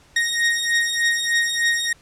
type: beating tone pair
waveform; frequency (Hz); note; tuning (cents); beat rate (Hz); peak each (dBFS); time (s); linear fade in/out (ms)
sawtooth; 1864.7 / 1868; A#6 / A#6; 0 / +3; 3.3; -18 / -17; 0.16-1.93; 5
effects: pink hiss -53 dBFS RMS until 2.01 s + low-pass 9000 Hz 12 dB/octave